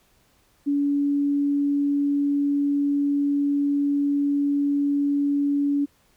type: tone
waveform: sine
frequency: 284.9 Hz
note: C#4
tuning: 48 cents sharp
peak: -19 dBFS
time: 0.66-5.86 s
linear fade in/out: 20 ms
effects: pink hiss -62 dBFS RMS until 6.16 s